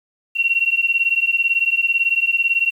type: beating tone pair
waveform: sine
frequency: 2729 / 2747 Hz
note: F7 / F7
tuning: -41 / -29 cents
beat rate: 18 Hz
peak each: -18 dBFS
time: 0.35-2.71 s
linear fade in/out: 20 ms
effects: 8-bit